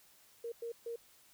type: tone bursts at uneven times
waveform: sine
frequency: 466.2 Hz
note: A#4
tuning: in tune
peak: -38 dBFS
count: 3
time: 0.44-0.52 / 0.62-0.72 / 0.86-0.96 s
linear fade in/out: 5 ms
effects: white hiss -64 dBFS RMS until 1.33 s